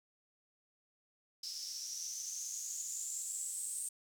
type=noise with band-pass filter sweep; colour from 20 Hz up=blue; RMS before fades=-42 dBFS; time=1.43-3.89 s; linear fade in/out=5 ms; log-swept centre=5200 to 8500 Hz; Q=9.4; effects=none